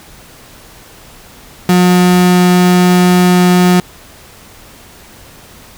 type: tone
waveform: 35% pulse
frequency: 179.8 Hz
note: F#3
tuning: 49 cents flat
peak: -4 dBFS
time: 1.69-3.8 s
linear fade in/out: 2 ms
effects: pink hiss -38 dBFS RMS until 5.77 s